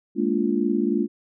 sine chord, Bb dominant seventh, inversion third, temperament just, 209.8 / 233.1 / 291.4 / 349.6 Hz, Ab3 / Bb3 / D4 / F4, +18 / 0 / -13 / +2 cents, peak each -25 dBFS, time 0.15-1.08 s, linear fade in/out 50 ms, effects none

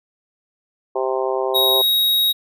harmonic tone, 130.81 Hz, C3, in tune, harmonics 3 / 4 / 5 / 6 / 7 / 8, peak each -22 / -24 / -26 / -28 / -29 / -30 dBFS, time 0.95-1.82 s, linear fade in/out 10 ms
square tone, 3792 Hz, A#7, 29 cents sharp, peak -15 dBFS, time 1.54-2.33 s, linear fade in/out 20 ms
effects none

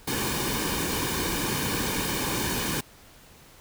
pink noise with comb filter, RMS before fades -28 dBFS, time 0.07-2.81 s, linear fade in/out 10 ms, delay 1.5 ms, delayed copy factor -0.65, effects pink hiss -52 dBFS RMS until 3.6 s

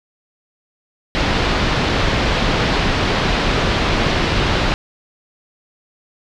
pink low-pass noise, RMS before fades -17 dBFS, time 1.15-4.74 s, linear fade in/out 0 ms, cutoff 4500 Hz, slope 24 dB/octave, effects none

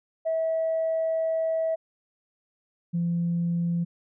sine tone pair in turn, 648 / 170.99 Hz, E5 / F3, -30 / -36 cents, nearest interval octave + major seventh, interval 2306 cents, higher first, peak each -22 dBFS, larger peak neither, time 0.25-1.76 / 2.93-3.85 s, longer first, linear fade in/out 20 ms, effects tanh soft clip ceiling -19 dBFS

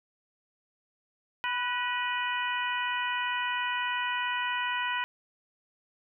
harmonic tone with a mistuned harmonic, 493.9 Hz, B4, in tune, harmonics 2 / 3 / 4 / 5 / 6, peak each -32 / -34 / -35 / -36 / -37 dBFS, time 1.44-5.04 s, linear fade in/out 0 ms, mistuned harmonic 4, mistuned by -45 cents, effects none

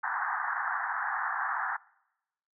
white band-pass noise, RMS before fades -32 dBFS, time 0.03-1.77 s, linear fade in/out 10 ms, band 750 to 1800 Hz, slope 96 dB/octave, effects noise-tail reverb RT60 0.9 s tail -24 dB re dry

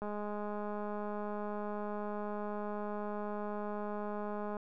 click train, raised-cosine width 1 ms, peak -27 dBFS, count 947, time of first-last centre 0.02-4.568 s, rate 208 Hz, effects none

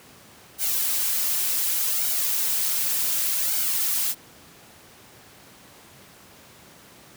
blue noise with flanger, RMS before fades -24 dBFS, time 0.58-4.15 s, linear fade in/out 50 ms, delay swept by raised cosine 1.3 to 5.8 ms, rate 0.67 Hz, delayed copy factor +0.65, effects pink hiss -49 dBFS RMS until 7.16 s + high-pass 100 Hz 12 dB/octave

